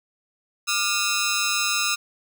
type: ring-modulated tone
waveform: 10% pulse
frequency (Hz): 1300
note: E6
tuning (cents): -24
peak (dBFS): -10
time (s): 0.67-1.96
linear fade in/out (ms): 20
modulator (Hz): 103
effects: none